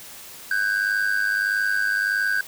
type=ring-modulated tone; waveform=triangle; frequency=1563 Hz; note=G6; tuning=6 cents flat; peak=-15 dBFS; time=0.51-2.41 s; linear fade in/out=2 ms; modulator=50.8 Hz; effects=white hiss -41 dBFS RMS until 2.47 s